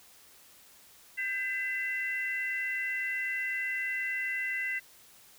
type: tone cluster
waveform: sine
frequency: 1586 / 2018 / 2712 Hz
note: G6 / B6 / E7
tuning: +20 / +37 / +49 cents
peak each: -39 / -31 / -40 dBFS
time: 1.17-4.8 s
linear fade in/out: 20 ms
effects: white hiss -57 dBFS RMS until 5.38 s